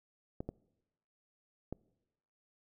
clicks, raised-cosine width 2 ms, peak -25 dBFS, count 3, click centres 0.405 / 0.49 / 1.726 s, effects noise-tail reverb RT60 1.0 s tail -24 dB re dry

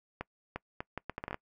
accelerating click train, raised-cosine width 0.5 ms, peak -21 dBFS, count 11, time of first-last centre 0.21-1.344 s, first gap 350 ms, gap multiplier 0.7, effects noise-tail reverb RT60 0.1 s tail -24 dB re dry

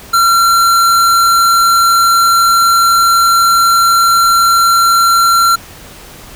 square tone, 1366 Hz, F6, 39 cents flat, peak -7 dBFS, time 0.13-5.56 s, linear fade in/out 10 ms, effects pink hiss -34 dBFS RMS until 6.35 s

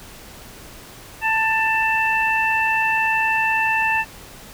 harmonic tone, 887 Hz, A5, 14 cents sharp, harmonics 1 / 2 / 3, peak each -21 / -21 / -21 dBFS, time 1.21-4.05 s, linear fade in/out 50 ms, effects pink hiss -41 dBFS RMS until 4.53 s

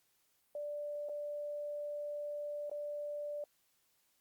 sine tone with dropouts, 587.3 Hz, D5, in tune, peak -38 dBFS, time 0.55-3.44 s, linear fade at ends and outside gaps 2 ms, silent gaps 1.088-1.094 / 2.697-2.714 s, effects white hiss -75 dBFS RMS until 4.2 s + Opus 48 kbps

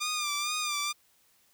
10% pulse tone with vibrato, 1200 Hz, D6, 37 cents sharp, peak -21 dBFS, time 0-0.93 s, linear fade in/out 20 ms, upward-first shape sine, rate 2.2 Hz, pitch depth 54 cents each way, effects white hiss -66 dBFS RMS until 1.53 s

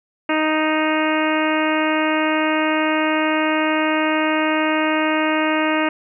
harmonic tone, 311.1 Hz, D#4, in tune, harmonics 1 / 2 / 3 / 4 / 5 / 6 / 7 / 8 / 9, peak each -20 / -23 / -25 / -26 / -27 / -28 / -28 / -29 / -30 dBFS, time 0.29-5.89 s, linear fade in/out 5 ms, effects none

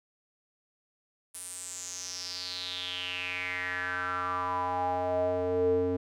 square tone with band-pass filter sweep, 90.5 Hz, F#2, 38 cents flat, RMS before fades -32 dBFS, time 1.34-5.97 s, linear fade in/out 10 ms, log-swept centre 9900 to 370 Hz, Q 6.2, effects none

